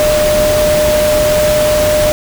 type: tone in noise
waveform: sine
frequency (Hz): 605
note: D#5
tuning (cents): -49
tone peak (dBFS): -9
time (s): 0-2.12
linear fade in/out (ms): 0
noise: pink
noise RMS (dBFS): -17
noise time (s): 0-2.12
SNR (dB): +5
effects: none